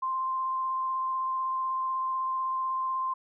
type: tone with vibrato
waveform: sine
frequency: 1046.5 Hz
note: C6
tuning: in tune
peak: -27 dBFS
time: 0.02-3.14 s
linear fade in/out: 10 ms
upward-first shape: sine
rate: 16 Hz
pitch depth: 9 cents each way
effects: none